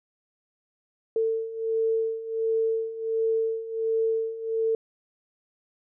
sine beating tone pair, 447.4 / 448.8 Hz, A4 / A4, +29 / +34 cents, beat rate 1.4 Hz, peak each -29 / -25 dBFS, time 1.16-4.75 s, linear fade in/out 2 ms, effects none

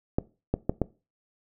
clicks, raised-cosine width 2 ms, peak -10 dBFS, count 4, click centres 0.185 / 0.54 / 0.695 / 0.817 s, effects noise-tail reverb RT60 0.3 s tail -20 dB re dry

